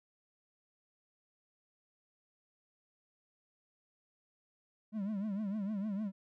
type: tone with vibrato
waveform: triangle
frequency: 205.1 Hz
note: G#3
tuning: 21 cents flat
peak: -32 dBFS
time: 4.92-6.12 s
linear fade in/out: 50 ms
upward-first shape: triangle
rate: 6.6 Hz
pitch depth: 150 cents each way
effects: none